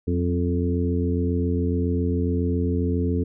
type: harmonic tone with a mistuned harmonic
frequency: 87.31 Hz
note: F2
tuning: in tune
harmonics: 1 / 2 / 3 / 4 / 5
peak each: -23 / -28 / -26 / -32 / -29 dBFS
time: 0.07-3.24 s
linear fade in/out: 10 ms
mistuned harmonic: 2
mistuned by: +54 cents
effects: none